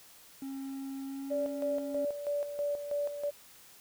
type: tone with pitch glide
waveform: triangle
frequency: 270.7 to 277 Hz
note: C#4 to C#4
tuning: -41 to -1 cents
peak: -35 dBFS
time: 0.42-2.05 s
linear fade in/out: 2 ms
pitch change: +40 cents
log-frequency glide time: 1.02-1.43 s
type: tone with tremolo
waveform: sine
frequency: 579 Hz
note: D5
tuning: 25 cents flat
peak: -29 dBFS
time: 1.3-3.31 s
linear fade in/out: 20 ms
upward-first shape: square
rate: 3.1 Hz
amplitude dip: 60%
effects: white hiss -56 dBFS RMS until 3.8 s